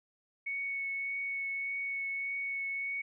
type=tone with vibrato; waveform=sine; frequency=2217 Hz; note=C#7; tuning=in tune; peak=-33 dBFS; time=0.46-3.02 s; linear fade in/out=10 ms; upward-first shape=triangle; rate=1.7 Hz; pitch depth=11 cents each way; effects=none